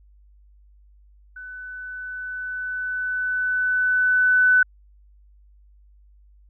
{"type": "tone with level ramp", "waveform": "sine", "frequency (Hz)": 1500, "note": "F#6", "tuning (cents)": 23, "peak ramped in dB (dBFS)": [-35, -12], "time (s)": [1.36, 4.63], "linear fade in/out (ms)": 5, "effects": ["added 50 Hz sine -50 dBFS peak until 6.49 s"]}